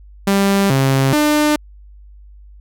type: tone with pitch steps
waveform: sawtooth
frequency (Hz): 197.6 / 134.9 / 299.8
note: G3 / C#3 / D4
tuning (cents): +14 / -47 / +36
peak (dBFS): -8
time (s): 0.27-1.56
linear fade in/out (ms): 5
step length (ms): 430
effects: added 50 Hz sine -38 dBFS peak until 2.6 s